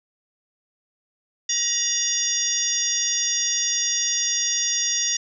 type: harmonic tone with a mistuned harmonic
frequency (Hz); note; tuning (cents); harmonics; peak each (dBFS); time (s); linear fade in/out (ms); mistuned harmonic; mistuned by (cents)
951; A#5; +34; 2 / 3 / 4 / 5 / 6 / 7; -33 / -34 / -28 / -31 / -23 / -27; 1.49-5.17; 5; 4; -120
effects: none